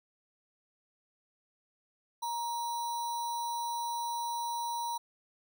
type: tone with sample-and-hold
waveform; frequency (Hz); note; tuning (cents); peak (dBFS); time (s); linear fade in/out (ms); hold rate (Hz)
sine; 940; A#5; +14; -32; 2.22-4.98; 10; 4900
effects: none